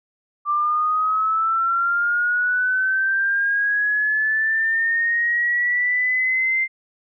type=linear sweep; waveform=sine; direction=up; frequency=1175 to 2093 Hz; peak=-17 dBFS; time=0.45-6.68 s; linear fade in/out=50 ms; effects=none